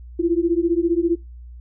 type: beating tone pair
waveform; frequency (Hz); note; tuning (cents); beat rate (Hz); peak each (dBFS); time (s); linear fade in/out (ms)
sine; 332.4 / 347.4; E4 / F4; +15 / -9; 15; -19; 0.19-1.16; 10
effects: noise-tail reverb RT60 0.2 s tail -21 dB re dry + added 60 Hz sine -36 dBFS peak until 1.6 s